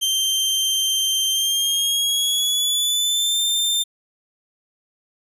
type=tone with pitch glide; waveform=sawtooth; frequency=3142 to 3588 Hz; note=G7 to A7; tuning=+3 to +33 cents; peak=-15 dBFS; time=0.01-3.84 s; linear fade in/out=20 ms; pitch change=+230 cents; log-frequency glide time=1.28-3.4 s; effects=resampled to 32000 Hz